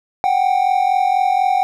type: tone pair together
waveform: triangle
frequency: 741 / 785.1 Hz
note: F#5 / G5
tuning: +2 / +2 cents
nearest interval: minor second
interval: 100 cents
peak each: -14 dBFS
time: 0.24-1.63 s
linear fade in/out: 0 ms
effects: none